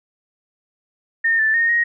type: tone with pitch steps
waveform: sine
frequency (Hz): 1826 / 1761 / 1846 / 1877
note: A#6 / A6 / A#6 / A#6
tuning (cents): -36 / +1 / -17 / +11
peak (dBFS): -14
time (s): 1.24-1.84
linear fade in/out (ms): 10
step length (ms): 150
effects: none